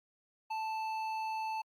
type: tone with hard clipping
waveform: sine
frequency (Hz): 880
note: A5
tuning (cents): 0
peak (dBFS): -36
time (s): 0.5-1.62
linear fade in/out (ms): 10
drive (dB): 9
effects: Opus 48 kbps